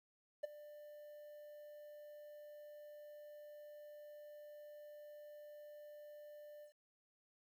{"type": "tone with ADSR envelope", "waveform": "triangle", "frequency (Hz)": 594, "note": "D5", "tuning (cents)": 20, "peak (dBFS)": -33, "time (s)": [0.43, 6.73], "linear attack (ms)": 12, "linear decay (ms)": 14, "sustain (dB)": -18, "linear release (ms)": 100, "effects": ["12-bit"]}